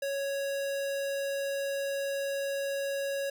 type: tone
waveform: square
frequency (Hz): 554.4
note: C#5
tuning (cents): 0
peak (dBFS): -31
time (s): 0.02-3.3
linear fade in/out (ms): 5
effects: none